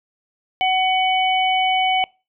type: harmonic tone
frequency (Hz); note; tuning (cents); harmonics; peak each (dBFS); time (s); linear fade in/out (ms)
750; F#5; +23; 1 / 3 / 4; -17 / -22 / -23; 0.61-2.04; 0
effects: noise-tail reverb RT60 0.3 s tail -25 dB re dry